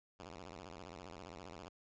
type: tone with vibrato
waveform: 5% pulse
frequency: 87.31 Hz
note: F2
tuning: in tune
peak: -38 dBFS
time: 0.19-1.69 s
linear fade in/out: 10 ms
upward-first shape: square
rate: 15 Hz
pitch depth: 180 cents each way
effects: resampled to 16000 Hz